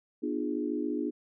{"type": "chord", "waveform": "sine", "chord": "B diminished seventh", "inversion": "none", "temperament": "equal with one note detuned", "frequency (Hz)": [246.9, 301.2, 349.2, 415.3], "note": ["B3", "D4", "F4", "Ab4"], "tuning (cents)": [0, 44, 0, 0], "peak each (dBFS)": [-35, -32, -36, -37], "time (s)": [0.22, 1.11], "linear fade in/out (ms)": 20, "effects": []}